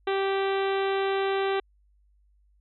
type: harmonic tone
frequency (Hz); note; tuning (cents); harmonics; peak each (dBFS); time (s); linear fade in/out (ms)
390; G4; -9; 1 / 2 / 3 / 4 / 5 / 6 / 7 / 8 / 9 / 10; -25 / -31 / -35 / -37 / -39 / -41 / -42 / -43 / -44 / -45; 0.07-1.6; 5
effects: added 50 Hz sine -60 dBFS peak until 2.6 s